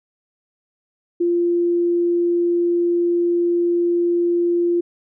sine tone, 346.2 Hz, F4, 15 cents flat, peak -15 dBFS, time 1.2-4.81 s, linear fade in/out 10 ms, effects none

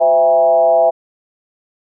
sine tone with frequency modulation, 663 Hz, E5, 10 cents sharp, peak -8 dBFS, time 0-0.91 s, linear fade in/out 20 ms, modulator 149 Hz, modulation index 0.79, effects none

